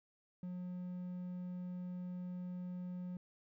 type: tone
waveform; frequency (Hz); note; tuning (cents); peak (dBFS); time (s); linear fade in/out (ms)
triangle; 180; F#3; -47; -39; 0.43-3.17; 2
effects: none